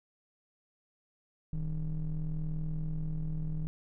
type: ring-modulated tone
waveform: triangle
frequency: 68.6 Hz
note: C#2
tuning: 17 cents flat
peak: -26 dBFS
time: 1.53-3.67 s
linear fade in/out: 0 ms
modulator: 88.9 Hz
effects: none